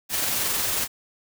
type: noise with amplitude modulation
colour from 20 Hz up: white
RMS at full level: -24 dBFS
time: 0.09-0.88 s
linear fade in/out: 50 ms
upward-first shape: sine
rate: 22.1 Hz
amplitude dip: 25%
effects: none